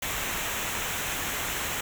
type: noise with comb filter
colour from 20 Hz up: pink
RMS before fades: -31 dBFS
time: 0.02-1.81 s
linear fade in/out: 5 ms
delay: 0.21 ms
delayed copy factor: -0.6
effects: none